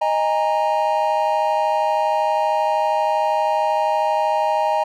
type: chord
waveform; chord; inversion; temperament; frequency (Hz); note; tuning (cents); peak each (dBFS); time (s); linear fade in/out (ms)
triangle; D# suspended fourth; none; equal with one note detuned; 622.3 / 819.6 / 932.3; D#5 / G#5 / A#5; 0 / -23 / 0; -19; 0.01-4.84; 10
effects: none